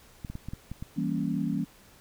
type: clicks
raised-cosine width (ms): 5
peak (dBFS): -24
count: 7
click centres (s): 0.248 / 0.3 / 0.354 / 0.486 / 0.535 / 0.716 / 0.825
type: chord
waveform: sine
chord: E diminished seventh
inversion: none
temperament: equal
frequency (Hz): 164.81 / 196 / 233.1 / 277.2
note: E3 / G3 / Bb3 / Db4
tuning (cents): 0 / 0 / 0 / 0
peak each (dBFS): -32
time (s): 0.96-1.65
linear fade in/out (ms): 20
effects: pink hiss -56 dBFS RMS until 2 s